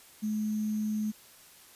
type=tone with sample-and-hold; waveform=sine; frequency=213.7 Hz; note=G#3; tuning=50 cents sharp; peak=-28 dBFS; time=0.22-1.12 s; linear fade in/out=20 ms; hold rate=6300 Hz; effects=white hiss -55 dBFS RMS until 1.75 s + resampled to 32000 Hz